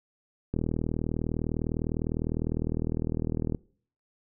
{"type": "click train", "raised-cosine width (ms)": 3, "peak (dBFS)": -16, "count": 121, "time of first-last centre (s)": [0.54, 3.548], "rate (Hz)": 39.9, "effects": ["noise-tail reverb RT60 0.5 s tail -22 dB re dry"]}